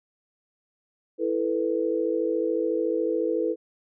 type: chord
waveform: sine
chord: E suspended fourth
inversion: none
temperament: equal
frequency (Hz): 329.6 / 440 / 493.9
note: E4 / A4 / B4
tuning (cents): 0 / 0 / 0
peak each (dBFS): -27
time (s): 1.18-3.56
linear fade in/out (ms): 50
effects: none